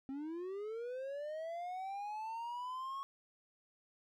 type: linear sweep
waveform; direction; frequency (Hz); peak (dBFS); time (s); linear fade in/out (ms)
triangle; up; 262.5 to 1105; -38; 0.09-3.03; 0
effects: none

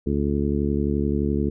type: harmonic tone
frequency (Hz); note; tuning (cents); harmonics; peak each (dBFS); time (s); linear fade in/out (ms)
71.6; D2; -43; 1 / 2 / 3 / 4 / 5 / 6; -26 / -28 / -25 / -28 / -28 / -30; 0.06-1.5; 10
effects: none

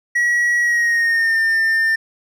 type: tone with pitch glide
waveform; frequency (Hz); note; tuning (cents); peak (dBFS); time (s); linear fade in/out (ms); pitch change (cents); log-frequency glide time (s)
triangle; 1919 to 1800.9; A#6 to A6; +50 to +40; -12; 0.15-1.96; 10; -110; 0.6-1.41
effects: none

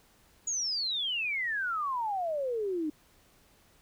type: exponential sweep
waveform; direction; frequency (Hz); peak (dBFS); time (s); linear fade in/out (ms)
sine; down; 6900 to 295.2; -29; 0.47-2.9; 5
effects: pink hiss -63 dBFS RMS until 3.81 s

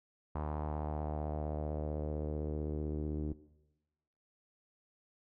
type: tone with low-pass filter sweep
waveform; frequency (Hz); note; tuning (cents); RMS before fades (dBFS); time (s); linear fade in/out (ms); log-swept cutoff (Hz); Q
sawtooth; 75.7; D#2; -47; -37; 0.35-3.33; 5; 1000 to 330; 2.7
effects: noise-tail reverb RT60 1.0 s tail -18 dB re dry

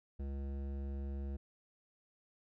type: tone with hard clipping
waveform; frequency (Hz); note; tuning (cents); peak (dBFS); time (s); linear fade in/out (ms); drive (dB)
sine; 69; C#2; -7; -40; 0.19-1.37; 10; 14
effects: none

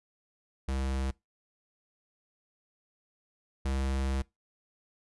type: tone pair in turn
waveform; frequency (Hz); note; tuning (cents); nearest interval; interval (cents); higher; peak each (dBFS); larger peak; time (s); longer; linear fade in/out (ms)
square; 66.5 / 66.89; C2 / C2; +29 / +39; unison; 10; second; -30 / -29; second; 0.68-1.11 / 3.65-4.22; second; 5
effects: noise-tail reverb RT60 0.2 s tail -23 dB re dry + resampled to 24000 Hz

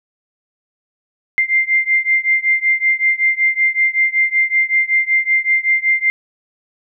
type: beating tone pair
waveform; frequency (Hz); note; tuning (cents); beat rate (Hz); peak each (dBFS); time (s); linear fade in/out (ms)
sine; 2093 / 2098.3; C7 / C7; 0 / +4; 5.3; -15 / -16; 1.38-6.1; 0
effects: none

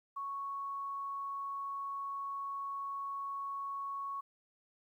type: tone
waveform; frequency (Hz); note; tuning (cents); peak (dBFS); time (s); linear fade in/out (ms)
sine; 1108.7; C#6; 0; -37; 0.16-4.21; 10
effects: 12-bit

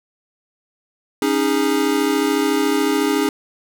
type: chord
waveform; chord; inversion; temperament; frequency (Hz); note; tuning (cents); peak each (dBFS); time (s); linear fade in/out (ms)
square; C# suspended second; none; equal with one note detuned; 277.2 / 311.1 / 410.1; C#4 / D#4 / G#4; 0 / 0 / -22; -21; 1.22-3.29; 2
effects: none

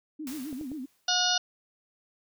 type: tone with vibrato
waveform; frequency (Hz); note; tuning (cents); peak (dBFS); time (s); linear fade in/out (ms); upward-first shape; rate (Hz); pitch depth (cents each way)
sine; 280; C#4; +18; -34; 0.19-0.86; 10; sine; 7.6; 210
type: noise with exponential decay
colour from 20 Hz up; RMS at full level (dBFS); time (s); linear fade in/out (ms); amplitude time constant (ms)
white; -41; 0.27-1.24; 1; 210
type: clicks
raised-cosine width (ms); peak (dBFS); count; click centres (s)
2; -31; 3; 0.528 / 0.612 / 0.717
type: harmonic tone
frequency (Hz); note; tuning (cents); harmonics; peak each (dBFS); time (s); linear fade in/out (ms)
724; F#5; -38; 1 / 2 / 4 / 5 / 6 / 7 / 8; -31 / -31 / -31 / -31 / -31 / -31 / -31; 1.08-1.38; 5
effects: none

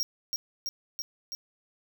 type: tone with echo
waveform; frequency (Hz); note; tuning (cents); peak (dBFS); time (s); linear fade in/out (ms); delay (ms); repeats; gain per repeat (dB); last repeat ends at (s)
square; 5590; F8; +1; -27; 0-0.03; 0; 330; 4; -2; 1.35
effects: none

